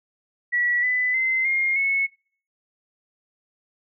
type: tone with pitch steps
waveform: sine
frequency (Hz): 1939 / 2000 / 2064 / 2129 / 2197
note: B6 / B6 / C7 / C7 / C#7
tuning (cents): -32 / +21 / -24 / +30 / -16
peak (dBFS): -19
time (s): 0.52-2.07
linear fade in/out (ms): 20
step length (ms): 310
effects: noise-tail reverb RT60 0.5 s tail -25 dB re dry